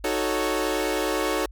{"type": "chord", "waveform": "sawtooth", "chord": "D# half-diminished seventh", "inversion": "none", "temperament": "equal", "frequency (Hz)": [311.1, 370, 440, 554.4], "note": ["D#4", "F#4", "A4", "C#5"], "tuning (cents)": [0, 0, 0, 0], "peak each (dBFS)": -25, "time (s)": [0.04, 1.46], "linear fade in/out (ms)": 5, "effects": ["added 50 Hz sine -41 dBFS peak until 1.51 s"]}